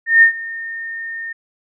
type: tone with ADSR envelope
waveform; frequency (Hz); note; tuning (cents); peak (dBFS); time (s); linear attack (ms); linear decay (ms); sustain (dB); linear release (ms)
sine; 1826; A#6; -36; -4; 0.06-1.33; 160; 100; -20; 10
effects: none

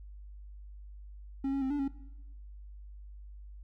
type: tone with pitch steps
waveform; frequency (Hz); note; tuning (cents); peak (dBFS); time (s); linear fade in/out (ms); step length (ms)
triangle; 271.6 / 274.8 / 263.9 / 289.8 / 274.2; C#4 / C#4 / C4 / D4 / C#4; -35 / -15 / +15 / -23 / -19; -27; 1.44-1.88; 5; 88
effects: noise-tail reverb RT60 1.0 s tail -20 dB re dry + added 50 Hz sine -45 dBFS peak until 3.63 s

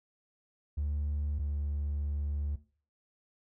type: tone pair in turn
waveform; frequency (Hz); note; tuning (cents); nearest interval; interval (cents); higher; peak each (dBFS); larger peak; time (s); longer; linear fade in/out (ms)
triangle; 73.42 / 72.74; D2 / D2; 0 / -16; unison; 16; first; -27 / -28; first; 0.77-1.39 / 1.39-2.56; second; 10
effects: noise-tail reverb RT60 0.4 s tail -17 dB re dry + tanh soft clip ceiling -25 dBFS

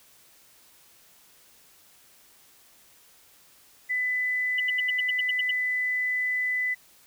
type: tone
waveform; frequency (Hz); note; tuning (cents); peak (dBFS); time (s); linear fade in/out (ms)
sine; 2000; B6; +21; -24; 3.89-6.75; 20
type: tone bursts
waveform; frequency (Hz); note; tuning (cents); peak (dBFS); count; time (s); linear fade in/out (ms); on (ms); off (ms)
sine; 2960; F#7; 0; -25; 10; 4.58-5.51; 5; 21; 80
effects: white hiss -57 dBFS RMS until 7.06 s

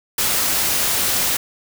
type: noise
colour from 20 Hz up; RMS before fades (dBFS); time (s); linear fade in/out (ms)
white; -19; 0.18-1.37; 5
effects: none

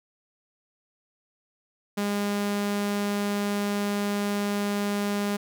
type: tone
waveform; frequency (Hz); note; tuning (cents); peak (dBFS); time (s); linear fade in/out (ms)
sawtooth; 203.8; G#3; -32; -21; 1.97-5.37; 10
effects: none

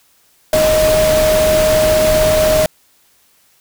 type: tone in noise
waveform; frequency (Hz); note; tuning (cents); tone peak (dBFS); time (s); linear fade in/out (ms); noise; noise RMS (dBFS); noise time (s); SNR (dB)
sine; 622.3; D#5; 0; -10; 0.53-2.66; 2; pink; -18; 0.53-2.66; +5
effects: white hiss -54 dBFS RMS until 3.6 s

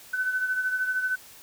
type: beating tone pair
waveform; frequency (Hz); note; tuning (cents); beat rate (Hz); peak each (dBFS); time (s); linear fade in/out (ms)
sine; 1509 / 1522; F#6 / F#6; +34 / +48; 13; -25 / -33; 0.13-1.16; 10
effects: white hiss -49 dBFS RMS until 1.42 s

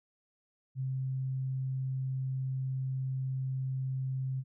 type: tone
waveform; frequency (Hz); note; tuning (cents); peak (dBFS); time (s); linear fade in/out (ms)
sine; 131.7; C3; +12; -31; 0.75-4.44; 50
effects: none

